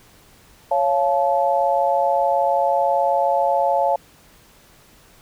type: chord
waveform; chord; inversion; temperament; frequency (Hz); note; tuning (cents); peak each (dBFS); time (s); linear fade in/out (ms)
sine; Db augmented; none; just; 554.4 / 693 / 866.2; Db5 / F5 / A5; 0 / -14 / -27; -20; 0.71-3.96; 5
effects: pink hiss -51 dBFS RMS until 5.21 s